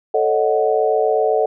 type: chord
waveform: sine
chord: D# half-diminished seventh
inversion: second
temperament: equal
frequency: 440 / 554.4 / 622.3 / 740 Hz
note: A4 / C#5 / D#5 / F#5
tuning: 0 / 0 / 0 / 0 cents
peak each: -17 / -22 / -20 / -20 dBFS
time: 0.14-1.46 s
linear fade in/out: 5 ms
effects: none